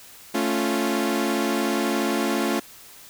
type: chord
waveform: sawtooth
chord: A augmented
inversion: none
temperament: equal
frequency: 220 / 277.2 / 349.2 Hz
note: A3 / C#4 / E#4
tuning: 0 / 0 / 0 cents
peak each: -22 dBFS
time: 0.34-2.6 s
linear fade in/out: 10 ms
effects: white hiss -46 dBFS RMS until 3.09 s